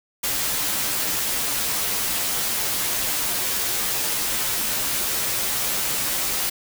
white noise with comb filter, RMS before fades -24 dBFS, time 0.23-6.5 s, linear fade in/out 10 ms, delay 12 ms, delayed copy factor -0.65, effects none

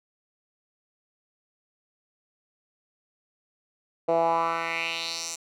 10% pulse tone with band-pass filter sweep, 166 Hz, E3, 12 cents sharp, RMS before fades -27 dBFS, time 4.08-5.36 s, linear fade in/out 10 ms, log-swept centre 560 to 7200 Hz, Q 3, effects none

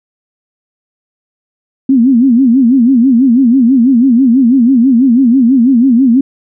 sine tone with vibrato, 250 Hz, B3, 21 cents sharp, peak -4 dBFS, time 1.89-6.21 s, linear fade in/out 5 ms, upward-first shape sine, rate 6.1 Hz, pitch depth 170 cents each way, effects none

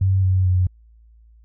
sine tone with pitch steps, 95.5 / 93.4 / 91.3 Hz, G2 / F#2 / F#2, -45 / +17 / -23 cents, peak -14 dBFS, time 0.01-0.67 s, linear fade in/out 5 ms, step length 220 ms, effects added 56 Hz sine -47 dBFS peak until 1.44 s

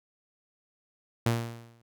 sawtooth tone with exponential decay, 116.54 Hz, A#2, in tune, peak -18 dBFS, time 1.26-1.82 s, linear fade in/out 5 ms, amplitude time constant 120 ms, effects none

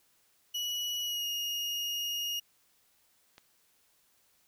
35% pulse tone with pitch glide, 2929 to 2862 Hz, F#7 to F7, -18 to +42 cents, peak -30 dBFS, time 0.54-2.4 s, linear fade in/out 10 ms, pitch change -40 cents, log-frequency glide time 1.03-1.26 s
click, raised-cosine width 0.2 ms, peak -33 dBFS, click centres 3.381 s
effects white hiss -69 dBFS RMS until 4.47 s

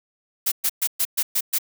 blue noise bursts, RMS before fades -21 dBFS, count 7, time 0.46-1.586 s, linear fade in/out 10 ms, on 58 ms, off 120 ms, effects none

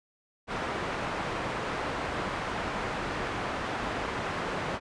white low-pass noise, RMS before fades -33 dBFS, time 0.47-4.8 s, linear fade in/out 50 ms, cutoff 1400 Hz, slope 12 dB/octave, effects resampled to 22050 Hz

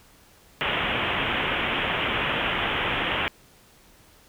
white low-pass noise, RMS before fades -26 dBFS, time 0.61-3.28 s, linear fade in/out 0 ms, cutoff 3300 Hz, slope 96 dB/octave, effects pink hiss -55 dBFS RMS until 4.28 s

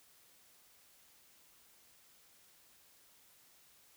silence, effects white hiss -65 dBFS RMS until 3.96 s

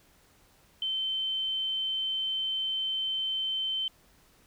sine tone, 3088 Hz, G7, 27 cents flat, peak -28 dBFS, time 0.82-3.88 s, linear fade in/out 2 ms, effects pink hiss -62 dBFS RMS until 4.46 s

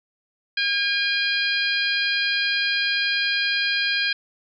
harmonic tone with a mistuned harmonic, 809 Hz, G#5, 46 cents flat, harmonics 2 / 3 / 4 / 5 / 6, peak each -24 / -26 / -27 / -28 / -29 dBFS, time 0.57-4.13 s, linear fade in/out 5 ms, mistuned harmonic 5, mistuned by +28 cents, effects none

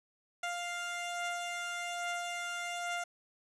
15% pulse beating tone pair, 698.5 / 699.7 Hz, F5 / F5, 0 / +3 cents, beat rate 1.2 Hz, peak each -38 / -30 dBFS, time 0.43-3.04 s, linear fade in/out 5 ms, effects resampled to 24000 Hz

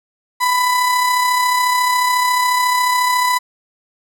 35% pulse tone with amplitude modulation, 996 Hz, B5, 14 cents sharp, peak -10 dBFS, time 0.4-3.39 s, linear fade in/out 20 ms, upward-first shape sine, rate 34.1 Hz, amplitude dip 35%, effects none

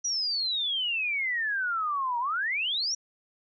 sine exponential two-way sweep, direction down then up, 5900 to 931 to 5900 Hz, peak -26 dBFS, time 0.04-2.95 s, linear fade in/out 10 ms, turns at 2.19 s, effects none

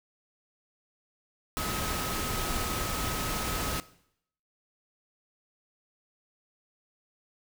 sine tone in noise, 1275 Hz, D#6, 42 cents sharp, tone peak -37 dBFS, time 1.57-3.8 s, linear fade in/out 0 ms, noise pink, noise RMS -32 dBFS, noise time 1.57-3.8 s, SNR -8 dB, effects noise-tail reverb RT60 0.7 s tail -18 dB re dry

